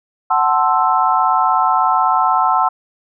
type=chord; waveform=sine; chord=F# half-diminished seventh; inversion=none; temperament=equal with one note detuned; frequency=743.8 / 880 / 1046.5 / 1318.5 Hz; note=F#5 / A5 / C6 / E6; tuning=+9 / 0 / 0 / 0 cents; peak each=-17 dBFS; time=0.3-2.69 s; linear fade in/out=10 ms; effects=none